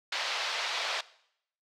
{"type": "band-pass noise", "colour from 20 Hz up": "white", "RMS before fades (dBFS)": -33, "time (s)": [0.12, 1.01], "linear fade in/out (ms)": 5, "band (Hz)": [560, 4500], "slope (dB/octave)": 24, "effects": ["noise-tail reverb RT60 0.7 s tail -19 dB re dry"]}